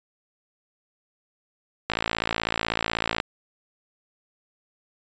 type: click train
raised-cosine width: 0.3 ms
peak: -7 dBFS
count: 74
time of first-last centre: 1.9-3.201 s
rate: 56.1 Hz
effects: resampled to 16000 Hz